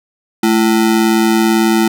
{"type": "ring-modulated tone", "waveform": "square", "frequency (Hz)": 277.2, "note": "C#4", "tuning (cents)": 0, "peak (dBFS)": -7, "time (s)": [0.43, 1.88], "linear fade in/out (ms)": 5, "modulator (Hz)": 59, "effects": []}